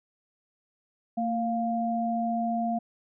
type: tone pair together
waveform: sine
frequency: 228.5 / 700 Hz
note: A#3 / F5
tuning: -34 / +4 cents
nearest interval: octave + perfect fifth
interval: 1938 cents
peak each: -28 dBFS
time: 1.17-2.79 s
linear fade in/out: 10 ms
effects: none